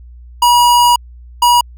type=tone bursts at uneven times; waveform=square; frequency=964 Hz; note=B5; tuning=42 cents flat; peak=-7 dBFS; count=2; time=0.42-0.96 / 1.42-1.61 s; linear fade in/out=5 ms; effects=added 60 Hz sine -33 dBFS peak until 1.77 s